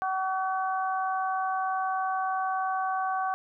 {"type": "harmonic tone", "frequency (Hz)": 378.6, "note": "F#4", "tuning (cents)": 40, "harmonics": [2, 3, 4], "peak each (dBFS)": [-28, -31, -36], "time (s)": [0.02, 3.34], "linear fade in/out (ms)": 0, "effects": []}